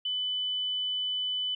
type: tone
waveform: sine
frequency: 3000 Hz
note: F#7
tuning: 23 cents sharp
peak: -28 dBFS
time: 0.05-1.55 s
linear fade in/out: 5 ms
effects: none